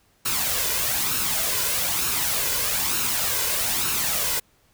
white noise with flanger, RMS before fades -24 dBFS, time 0.25-4.4 s, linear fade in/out 10 ms, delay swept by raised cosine 0.73 to 2.03 ms, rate 1.1 Hz, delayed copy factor +0.55, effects pink hiss -62 dBFS RMS until 4.73 s

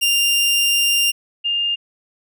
sawtooth / sine tone pair in turn, 2794 / 2813 Hz, F7 / F7, 0 / +12 cents, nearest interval unison, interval 12 cents, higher second, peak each -11 / -17 dBFS, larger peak first, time 0.01-1.12 / 1.44-1.76 s, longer first, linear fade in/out 20 ms, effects none

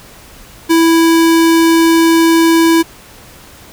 square tone, 329.6 Hz, E4, in tune, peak -7 dBFS, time 0.69-2.83 s, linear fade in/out 20 ms, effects pink hiss -38 dBFS RMS until 3.72 s

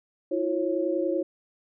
sine tone cluster, 325.1 / 355.6 / 547 Hz, E4 / F4 / C#5, -24 / +31 / -23 cents, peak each -28 dBFS, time 0.31-1.23 s, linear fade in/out 10 ms, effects none

